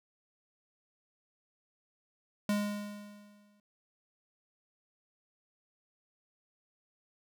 square tone with exponential decay, 206.2 Hz, G#3, 12 cents flat, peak -27 dBFS, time 2.49-3.6 s, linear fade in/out 2 ms, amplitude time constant 240 ms, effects none

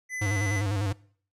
square tone, 2011 Hz, B6, 31 cents sharp, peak -32 dBFS, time 0.09-0.63 s, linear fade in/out 50 ms
square tone with vibrato, 100.7 Hz, G2, 47 cents sharp, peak -26 dBFS, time 0.21-0.93 s, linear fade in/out 10 ms, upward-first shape square, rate 10 Hz, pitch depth 70 cents each way
effects noise-tail reverb RT60 0.5 s tail -22 dB re dry + low-pass 10000 Hz 12 dB/octave

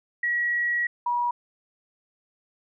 sine tone pair in turn, 1917 / 964.1 Hz, A#6 / B5, +48 / -42 cents, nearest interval octave, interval 1190 cents, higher first, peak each -22 dBFS, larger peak neither, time 0.23-0.87 / 1.06-1.31 s, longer first, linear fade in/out 5 ms, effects none

